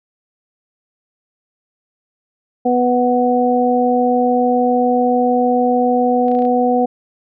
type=harmonic tone; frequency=246.9 Hz; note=B3; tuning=in tune; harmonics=1 / 2 / 3; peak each=-16 / -16 / -16 dBFS; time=2.65-6.86 s; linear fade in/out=10 ms
type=clicks; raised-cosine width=0.3 ms; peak=-25 dBFS; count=6; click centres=6.283 / 6.316 / 6.351 / 6.39 / 6.422 / 6.452 s
effects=none